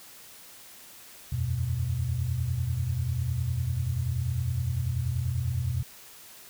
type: chord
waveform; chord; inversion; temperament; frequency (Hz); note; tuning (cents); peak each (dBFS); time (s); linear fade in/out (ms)
sine; E suspended second; none; equal; 82.41 / 92.5 / 123.47; E2 / F#2 / B2; 0 / 0 / 0; -32 / -32 / -28; 1.32-5.83; 5
effects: white hiss -49 dBFS RMS until 6.49 s